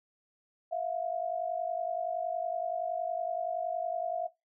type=tone pair together; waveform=sine; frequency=659.3 / 710 Hz; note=E5 / F5; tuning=0 / +28 cents; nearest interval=minor second; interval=128 cents; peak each=-32 / -34 dBFS; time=0.71-4.28 s; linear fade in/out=20 ms; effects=noise-tail reverb RT60 0.2 s tail -20 dB re dry